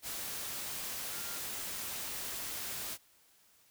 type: tone in noise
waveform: sine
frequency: 1396.9 Hz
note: F6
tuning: in tune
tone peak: -51 dBFS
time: 1.1-1.41 s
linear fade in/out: 50 ms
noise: white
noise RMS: -40 dBFS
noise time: 0.02-2.98 s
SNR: -14 dB
effects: white hiss -66 dBFS RMS until 3.7 s